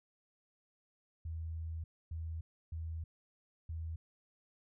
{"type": "tone bursts at uneven times", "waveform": "sine", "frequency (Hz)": 81.2, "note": "E2", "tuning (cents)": -26, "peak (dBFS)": -38, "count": 4, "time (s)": [[1.25, 1.84], [2.11, 2.41], [2.72, 3.04], [3.69, 3.96]], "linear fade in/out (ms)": 5, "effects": []}